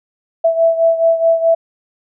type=beating tone pair; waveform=sine; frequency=659.3 / 664 Hz; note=E5 / E5; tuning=0 / +12 cents; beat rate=4.7 Hz; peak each=-11 / -16 dBFS; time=0.44-1.55 s; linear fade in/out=10 ms; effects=none